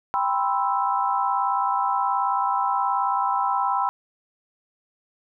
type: chord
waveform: sine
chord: C major seventh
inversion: second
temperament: equal with one note detuned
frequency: 792.2 / 987.8 / 1046.5 / 1318.5 Hz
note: G5 / B5 / C6 / E6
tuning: +18 / 0 / 0 / 0 cents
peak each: -25 / -24 / -28 / -27 dBFS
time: 0.14-3.89 s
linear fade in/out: 0 ms
effects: none